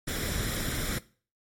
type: noise with comb filter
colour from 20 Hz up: pink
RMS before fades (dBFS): -31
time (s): 0.07-0.99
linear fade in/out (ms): 10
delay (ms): 0.55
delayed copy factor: +0.6
effects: noise-tail reverb RT60 0.4 s tail -19 dB re dry + MP3 64 kbps